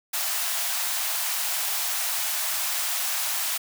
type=high-pass noise; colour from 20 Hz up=white; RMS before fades=-27 dBFS; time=0.13-3.58 s; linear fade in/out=10 ms; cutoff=620 Hz; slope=96 dB/octave; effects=none